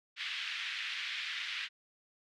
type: band-pass noise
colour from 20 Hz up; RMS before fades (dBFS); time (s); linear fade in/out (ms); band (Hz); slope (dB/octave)
white; -39; 0.16-1.69; 50; 1700 to 3400; 24
effects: none